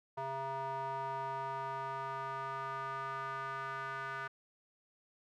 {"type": "tone with band-pass filter sweep", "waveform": "square", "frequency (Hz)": 134.9, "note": "C#3", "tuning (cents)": -47, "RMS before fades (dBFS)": -40, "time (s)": [0.17, 4.28], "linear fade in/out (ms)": 10, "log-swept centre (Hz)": [860, 1400], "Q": 3.9, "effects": []}